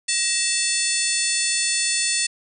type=harmonic tone with a mistuned harmonic; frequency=882 Hz; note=A5; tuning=4 cents sharp; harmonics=2 / 3 / 4 / 5 / 6 / 7 / 8 / 9 / 10; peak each=-30 / -28 / -31 / -26 / -31 / -30 / -29 / -30 / -25 dBFS; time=0.08-2.27 s; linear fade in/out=10 ms; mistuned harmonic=2; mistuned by=+120 cents; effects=none